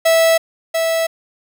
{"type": "tone pair in turn", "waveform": "45% pulse", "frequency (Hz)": [655, 655], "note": ["E5", "E5"], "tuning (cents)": [-11, -11], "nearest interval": "unison", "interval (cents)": 0, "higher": "neither", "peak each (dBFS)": [-10, -15], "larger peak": "first", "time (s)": [[0.05, 0.38], [0.74, 1.07]], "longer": "neither", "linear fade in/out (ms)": 10, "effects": []}